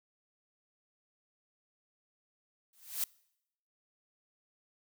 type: noise with exponential growth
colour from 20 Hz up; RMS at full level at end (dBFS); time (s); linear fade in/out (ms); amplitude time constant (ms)
blue; -30; 2.73-3.04; 2; 67
effects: noise-tail reverb RT60 0.8 s tail -25 dB re dry